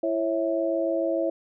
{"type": "tone cluster", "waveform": "sine", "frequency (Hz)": [334.2, 547, 654], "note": ["E4", "C#5", "E5"], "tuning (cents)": [24, -23, -14], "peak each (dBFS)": [-27, -27, -27], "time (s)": [0.03, 1.3], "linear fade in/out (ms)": 5, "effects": []}